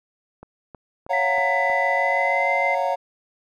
click train, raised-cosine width 1 ms, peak -26 dBFS, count 5, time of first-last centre 0.43-1.7 s, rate 3.15 Hz
triangle chord, Gb major seventh, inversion second, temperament just, 555 / 693.7 / 740 / 925 Hz, Db5 / F5 / Gb5 / Bb5, +2 / -12 / 0 / -14 cents, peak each -23 / -24 / -24 / -24 dBFS, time 1.09-2.96 s, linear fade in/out 20 ms
sine tone with pitch glide, 1994 to 2075 Hz, B6 to C7, +16 to -15 cents, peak -22 dBFS, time 1.13-2.75 s, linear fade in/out 5 ms, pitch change +69 cents, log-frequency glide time 1.95-2.5 s
effects none

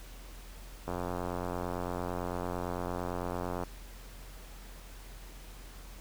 click train, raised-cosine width 1 ms, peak -21 dBFS, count 246, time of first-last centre 0.88-3.636 s, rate 88.9 Hz, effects added 43 Hz sine -46 dBFS peak until 6 s + pink hiss -53 dBFS RMS until 6 s

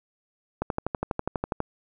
click train, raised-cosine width 1 ms, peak -12 dBFS, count 13, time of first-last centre 0.62-1.604 s, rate 12.2 Hz, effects none

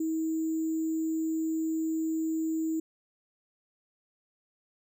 sine tone with sample-and-hold, 320 Hz, D#4, 49 cents sharp, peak -27 dBFS, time 0-2.8 s, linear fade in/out 5 ms, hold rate 7350 Hz, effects none

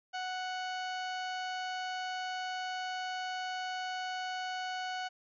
harmonic tone, 740 Hz, F#5, in tune, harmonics 1 / 2 / 3 / 4 / 5 / 6 / 7 / 8 / 9, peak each -37 / -41 / -49 / -45 / -56 / -49 / -59 / -58 / -58 dBFS, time 0.13-5.09 s, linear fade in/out 20 ms, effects none

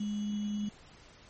sine tone with sample-and-hold, 207.7 Hz, G#3, in tune, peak -31 dBFS, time 0-0.69 s, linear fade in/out 5 ms, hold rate 3150 Hz, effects pink hiss -56 dBFS RMS until 1.29 s + MP3 32 kbps

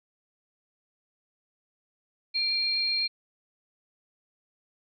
sine tone pair together, 2368 / 4212 Hz, D7 / C8, +14 / +11 cents, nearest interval minor seventh, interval 997 cents, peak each -32 / -25 dBFS, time 2.34-3.08 s, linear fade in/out 20 ms, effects none

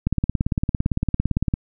click train, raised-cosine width 5 ms, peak -7 dBFS, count 27, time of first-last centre 0.07-1.539 s, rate 17.7 Hz, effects none

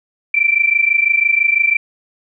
sine tone pair together, 2332 / 2358 Hz, D7 / D7, -13 / +6 cents, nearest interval unison, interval 19 cents, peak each -14 dBFS, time 0.34-1.77 s, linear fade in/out 5 ms, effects none

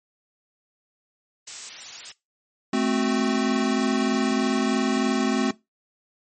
blue noise, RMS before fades -32 dBFS, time 1.47-2.12 s, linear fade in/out 5 ms
square chord, F# diminished, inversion first, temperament equal with one note detuned, 218.4 / 261.6 / 370 Hz, A3 / C4 / F#4, -13 / 0 / 0 cents, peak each -25 / -24 / -28 dBFS, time 2.73-5.51 s, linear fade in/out 5 ms
effects noise-tail reverb RT60 0.2 s tail -20 dB re dry + MP3 32 kbps

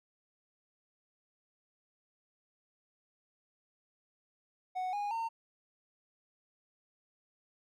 triangle tone with pitch steps, 740 / 821.1 / 911 Hz, F#5 / G#5 / A#5, 0 / -20 / -40 cents, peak -31 dBFS, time 4.75-5.29 s, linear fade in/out 20 ms, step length 180 ms, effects none

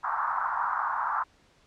pink band-pass noise, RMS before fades -29 dBFS, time 0.03-1.24 s, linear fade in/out 20 ms, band 870 to 1400 Hz, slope 48 dB/octave, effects pink hiss -62 dBFS RMS until 1.66 s + low-pass 6000 Hz 12 dB/octave

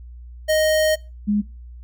square / sine tone pair in turn, 622.3 / 207.2 Hz, D#5 / G#3, 0 / -4 cents, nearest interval octave + perfect fifth, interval 1904 cents, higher first, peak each -16 dBFS, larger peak neither, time 0.48-0.96 / 1.27-1.42 s, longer first, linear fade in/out 20 ms, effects noise-tail reverb RT60 0.3 s tail -23 dB re dry + added 60 Hz sine -36 dBFS peak until 1.83 s

